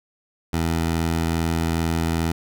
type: tone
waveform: 15% pulse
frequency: 82.41 Hz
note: E2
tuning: in tune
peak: -14 dBFS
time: 0.53-2.32 s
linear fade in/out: 5 ms
effects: none